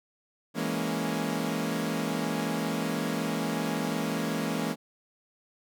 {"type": "chord", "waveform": "sawtooth", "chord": "A# half-diminished seventh", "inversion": "second", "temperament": "equal", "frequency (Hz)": [164.81, 207.7, 233.1, 277.2], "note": ["E3", "G#3", "A#3", "C#4"], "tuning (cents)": [0, 0, 0, 0], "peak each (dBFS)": [-30, -30, -29, -30], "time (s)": [0.54, 4.76], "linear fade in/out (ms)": 50, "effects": []}